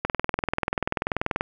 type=click train; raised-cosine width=0.5 ms; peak=-8 dBFS; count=29; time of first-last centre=0.05-1.409 s; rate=20.6 Hz; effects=none